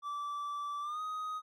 triangle tone with pitch glide, 1162 to 1252.6 Hz, D6 to D#6, -19 to +11 cents, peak -34 dBFS, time 0.02-1.42 s, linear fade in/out 50 ms, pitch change +130 cents, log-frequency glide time 0.81-1.01 s, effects none

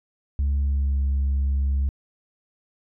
sine tone with pitch glide, 70.1 to 68.58 Hz, C#2 to C#2, +20 to -18 cents, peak -17 dBFS, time 0.39-1.89 s, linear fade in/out 0 ms, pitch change -38 cents, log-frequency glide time 0.6-1 s, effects tanh soft clip ceiling -18 dBFS

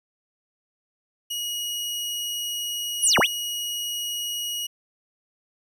sawtooth tone, 2898 Hz, F#7, 37 cents flat, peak -24 dBFS, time 1.3-4.67 s, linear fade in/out 10 ms
sine linear two-way sweep, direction down then up, 11175 to 103.83 to 3849 Hz, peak -16 dBFS, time 3.02-3.27 s, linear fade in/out 20 ms, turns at 3.19 s
effects none

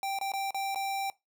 square tone with dropouts, 784 Hz, G5, in tune, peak -31 dBFS, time 0.03-1.1 s, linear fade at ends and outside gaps 1 ms, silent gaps 0.188-0.212 / 0.319-0.336 / 0.507-0.545 / 0.747-0.758 s, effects noise-tail reverb RT60 0.2 s tail -20 dB re dry

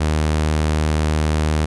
sawtooth tone, 77 Hz, D#2, 17 cents flat, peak -12 dBFS, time 0-1.66 s, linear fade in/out 10 ms, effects resampled to 24000 Hz

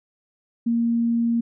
sine tone, 233.1 Hz, A#3, in tune, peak -18 dBFS, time 0.66-1.41 s, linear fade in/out 10 ms, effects none

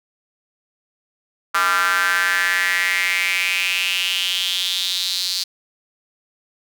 square tone with high-pass filter sweep, 91.6 Hz, F#2, 17 cents flat, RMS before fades -20 dBFS, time 1.54-5.44 s, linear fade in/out 10 ms, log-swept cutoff 1300 to 4400 Hz, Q 5.2, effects none

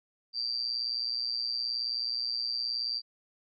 sine tone with amplitude modulation, 4699 Hz, D8, in tune, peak -26 dBFS, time 0.33-3.02 s, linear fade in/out 50 ms, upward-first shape sine, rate 119 Hz, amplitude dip 85%, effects none

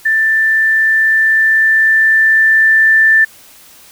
sine tone with level ramp, 1772 Hz, A6, 12 cents sharp, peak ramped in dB -9 to -5 dBFS, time 0.05-3.25 s, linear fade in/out 10 ms, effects white hiss -41 dBFS RMS until 3.91 s

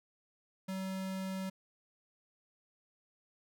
square tone, 190 Hz, F#3, 46 cents sharp, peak -37 dBFS, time 0.68-1.5 s, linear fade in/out 10 ms, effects none

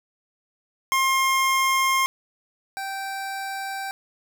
25% pulse tone pair in turn, 1065 / 779.6 Hz, C6 / G5, +30 / -10 cents, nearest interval perfect fourth, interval 540 cents, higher first, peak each -15 / -25 dBFS, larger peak first, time 0.92-2.06 / 2.77-3.91 s, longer neither, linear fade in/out 0 ms, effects none

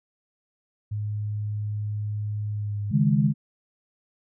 sine tone with pitch glide, 104.9 to 102.74 Hz, G#2 to G#2, +18 to -18 cents, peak -26 dBFS, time 0.91-2.92 s, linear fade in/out 10 ms, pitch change -36 cents, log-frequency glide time 2.51-2.81 s
sine chord, C# suspended second, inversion none, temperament equal, 138.59 / 155.56 / 207.7 Hz, C#3 / D#3 / G#3, 0 / 0 / 0 cents, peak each -22 dBFS, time 2.9-3.34 s, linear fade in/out 50 ms
effects none

